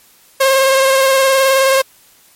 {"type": "tone with vibrato", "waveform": "sawtooth", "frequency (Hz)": 535, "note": "C5", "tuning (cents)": 38, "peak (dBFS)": -5, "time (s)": [0.4, 1.82], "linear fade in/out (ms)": 10, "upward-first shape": "sine", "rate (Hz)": 19, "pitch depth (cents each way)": 26, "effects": ["white hiss -48 dBFS RMS until 2.35 s", "MP3 64 kbps"]}